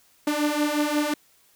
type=beating tone pair; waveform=sawtooth; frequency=293.7 / 299.3 Hz; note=D4 / D4; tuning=0 / +33 cents; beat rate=5.6 Hz; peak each=-22 / -20 dBFS; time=0.27-1.14 s; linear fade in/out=5 ms; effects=white hiss -60 dBFS RMS until 1.55 s